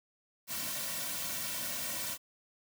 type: noise with comb filter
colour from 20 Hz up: white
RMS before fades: -37 dBFS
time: 0.47-2.18 s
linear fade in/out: 50 ms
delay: 2.4 ms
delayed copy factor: -0.9
effects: none

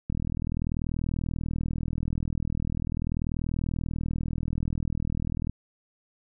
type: click train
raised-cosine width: 5 ms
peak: -17 dBFS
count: 219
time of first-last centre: 0.1-5.496 s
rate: 40.4 Hz
effects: none

